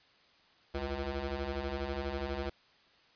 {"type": "ring-modulated tone", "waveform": "15% pulse", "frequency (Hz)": 138.6, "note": "C#3", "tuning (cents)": 0, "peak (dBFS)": -25, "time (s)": [0.74, 2.5], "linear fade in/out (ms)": 10, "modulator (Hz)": 214, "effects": ["white hiss -64 dBFS RMS until 3.15 s", "resampled to 11025 Hz"]}